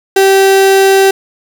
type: tone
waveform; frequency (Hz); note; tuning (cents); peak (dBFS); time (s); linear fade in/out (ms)
35% pulse; 387.8; G4; -19; -3; 0.16-1.11; 5
effects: 7-bit